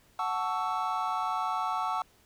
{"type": "chord", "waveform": "triangle", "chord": "F# minor seventh", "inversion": "none", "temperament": "equal with one note detuned", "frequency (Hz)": [740, 880, 1119.7, 1318.5], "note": ["F#5", "A5", "C#6", "E6"], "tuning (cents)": [0, 0, 17, 0], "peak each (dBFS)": -32, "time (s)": [0.19, 2.02], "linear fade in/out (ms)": 2, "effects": ["pink hiss -63 dBFS RMS until 2.25 s"]}